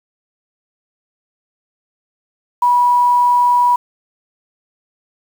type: tone with quantisation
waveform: sine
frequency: 975 Hz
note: B5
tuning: 23 cents flat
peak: -9 dBFS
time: 2.62-3.76 s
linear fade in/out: 5 ms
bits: 6
effects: none